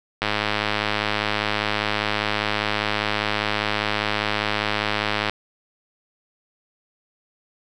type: click train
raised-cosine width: 0.3 ms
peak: -5 dBFS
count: 534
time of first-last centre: 0.22-5.296 s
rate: 105 Hz
effects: none